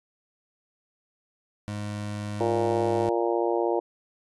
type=tone with pitch glide; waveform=25% pulse; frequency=104 to 103.28 Hz; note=G#2 to G#2; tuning=+3 to -9 cents; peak=-27 dBFS; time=1.68-3.09 s; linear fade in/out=0 ms; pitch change=-12 cents; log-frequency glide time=2.45-2.92 s
type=harmonic tone; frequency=116.54 Hz; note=A#2; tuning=in tune; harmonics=3 / 4 / 5 / 6 / 7 / 8; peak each=-26 / -28 / -30 / -32 / -33 / -34 dBFS; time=2.4-3.8 s; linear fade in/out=10 ms
effects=resampled to 24000 Hz